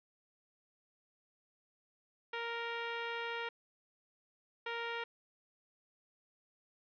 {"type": "tone bursts at uneven times", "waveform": "10% pulse", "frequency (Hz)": 466.2, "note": "A#4", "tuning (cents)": 0, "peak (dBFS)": -29, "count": 2, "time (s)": [[2.33, 3.49], [4.66, 5.04]], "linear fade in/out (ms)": 5, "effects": ["resampled to 11025 Hz"]}